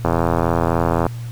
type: click train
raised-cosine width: 1 ms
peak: -3 dBFS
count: 86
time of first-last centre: 0.05-1.066 s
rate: 83.7 Hz
effects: added 118 Hz sine -26 dBFS peak until 1.31 s + pink hiss -44 dBFS RMS until 1.31 s